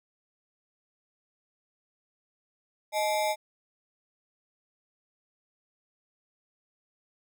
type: ring-modulated tone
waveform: square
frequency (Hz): 739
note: F#5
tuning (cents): -2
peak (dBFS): -23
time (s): 2.92-3.36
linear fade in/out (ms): 50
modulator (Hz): 116
effects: none